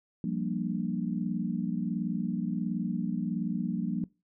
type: chord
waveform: sine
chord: G minor seventh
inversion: third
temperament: equal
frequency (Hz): 174.61 / 196 / 233.1 / 293.7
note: F3 / G3 / Bb3 / D4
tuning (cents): 0 / 0 / 0 / 0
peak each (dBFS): -33 / -34 / -33 / -38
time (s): 0.24-4.04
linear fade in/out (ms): 2
effects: noise-tail reverb RT60 0.3 s tail -23 dB re dry